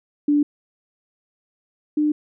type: tone pair in turn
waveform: sine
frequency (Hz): 292.5 / 300.4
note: D4 / D4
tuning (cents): -7 / +39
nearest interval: unison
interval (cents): 46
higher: second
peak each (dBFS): -14 / -16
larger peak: first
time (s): 0.28-0.43 / 1.97-2.12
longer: neither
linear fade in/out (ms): 5
effects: none